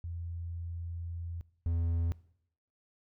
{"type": "tone pair in turn", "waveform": ["sine", "triangle"], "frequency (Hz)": [85, 84.07], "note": ["F2", "E2"], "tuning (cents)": [-46, 35], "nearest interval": "unison", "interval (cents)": 19, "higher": "first", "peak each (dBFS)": [-36, -26], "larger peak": "second", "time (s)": [[0.04, 1.41], [1.66, 2.12]], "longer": "first", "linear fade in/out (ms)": 0, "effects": ["noise-tail reverb RT60 0.7 s tail -21 dB re dry"]}